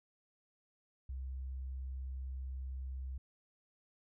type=tone; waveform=sine; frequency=65.41 Hz; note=C2; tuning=in tune; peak=-39 dBFS; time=1.09-3.18 s; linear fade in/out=5 ms; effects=none